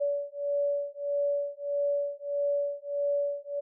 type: beating tone pair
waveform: sine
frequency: 571 / 572.6 Hz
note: D5 / D5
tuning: -49 / -44 cents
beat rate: 1.6 Hz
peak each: -30 dBFS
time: 0-3.61 s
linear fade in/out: 20 ms
effects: none